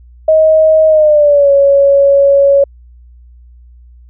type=tone with pitch glide; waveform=sine; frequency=630 to 558 Hz; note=D#5 to C#5; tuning=+21 to +11 cents; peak=-4 dBFS; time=0.28-2.64 s; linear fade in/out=5 ms; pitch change=-210 cents; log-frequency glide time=0.88-1.51 s; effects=added 60 Hz sine -36 dBFS peak until 4.09 s